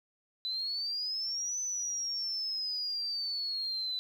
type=exponential two-way sweep; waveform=sine; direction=up then down; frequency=3983 to 6070 to 3983 Hz; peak=-32 dBFS; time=0.45-3.99 s; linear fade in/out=0 ms; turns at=1.6 s; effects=10-bit